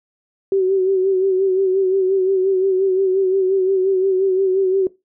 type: tone with vibrato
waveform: sine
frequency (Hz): 380.2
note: F#4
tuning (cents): +47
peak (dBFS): -13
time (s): 0.52-4.87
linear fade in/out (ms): 2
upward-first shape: sine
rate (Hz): 5.7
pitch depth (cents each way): 49
effects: noise-tail reverb RT60 0.2 s tail -19 dB re dry